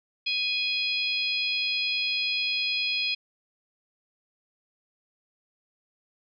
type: harmonic tone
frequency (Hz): 830.6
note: G#5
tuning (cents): 0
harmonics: 3 / 4 / 5 / 6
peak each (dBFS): -28 / -30 / -32 / -34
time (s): 0.26-3.15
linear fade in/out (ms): 10
effects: none